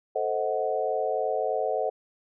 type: chord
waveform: sine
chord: A diminished seventh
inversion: none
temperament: equal with one note detuned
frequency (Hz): 440 / 523.3 / 631.3 / 740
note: A4 / C5 / Eb5 / Gb5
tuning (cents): 0 / 0 / +25 / 0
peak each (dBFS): -30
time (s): 0.15-1.9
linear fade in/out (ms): 10
effects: none